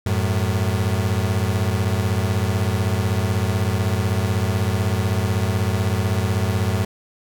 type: beating tone pair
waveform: 35% pulse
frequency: 92.9 / 108.9 Hz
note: F#2 / A2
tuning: +7 / -17 cents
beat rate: 16 Hz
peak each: -19 / -20 dBFS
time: 0.06-6.85 s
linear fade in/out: 5 ms
effects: none